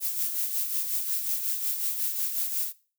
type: noise with tremolo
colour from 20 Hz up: violet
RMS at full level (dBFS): -27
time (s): 0-2.73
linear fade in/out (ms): 50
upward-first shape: sine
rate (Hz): 5.5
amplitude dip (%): 50
effects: noise-tail reverb RT60 0.4 s tail -20 dB re dry